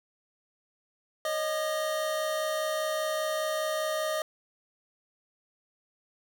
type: tone cluster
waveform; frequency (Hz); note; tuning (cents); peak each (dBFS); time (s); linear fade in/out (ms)
square; 559 / 624 / 1215; C#5 / D#5 / D#6; +14 / +5 / -42; -39 / -30 / -36; 1.25-4.22; 2
effects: none

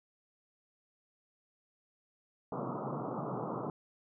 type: band-pass noise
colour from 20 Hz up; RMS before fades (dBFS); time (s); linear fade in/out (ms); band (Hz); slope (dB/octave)
pink; -38; 2.52-3.7; 2; 120 to 1300; 96
effects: none

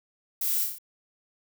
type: noise with echo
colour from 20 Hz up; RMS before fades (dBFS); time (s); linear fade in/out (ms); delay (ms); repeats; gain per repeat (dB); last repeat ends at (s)
violet; -29; 0.41-0.64; 5; 29; 5; -3; 0.785
effects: none

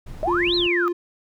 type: noise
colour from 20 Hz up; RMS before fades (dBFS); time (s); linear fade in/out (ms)
brown; -36; 0.06-0.67; 10
type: exponential two-way sweep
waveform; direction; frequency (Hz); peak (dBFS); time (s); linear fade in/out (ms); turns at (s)
sine; up then down; 597 to 4300 to 1191; -20; 0.23-0.88; 0; 0.55
type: tone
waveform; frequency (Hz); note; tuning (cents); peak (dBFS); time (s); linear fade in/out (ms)
triangle; 349.2; F4; 0; -19; 0.27-0.93; 10
effects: none

